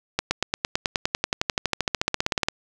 accelerating click train, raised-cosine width 0.2 ms, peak -4 dBFS, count 29, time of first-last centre 0.19-2.485 s, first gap 120 ms, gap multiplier 0.97, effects none

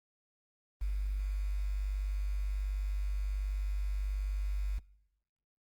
sine tone with quantisation, 49.33 Hz, G1, 12 cents sharp, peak -30 dBFS, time 0.81-4.79 s, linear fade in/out 10 ms, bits 9, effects noise-tail reverb RT60 1.0 s tail -24 dB re dry + Opus 24 kbps

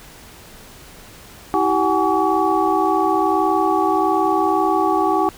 sine tone cluster, 323.7 / 385.4 / 751 / 832 / 1136 Hz, E4 / G4 / F#5 / G#5 / C#6, -31 / -29 / +26 / +3 / +42 cents, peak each -21 dBFS, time 1.54-5.29 s, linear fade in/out 0 ms, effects pink hiss -42 dBFS RMS until 5.37 s

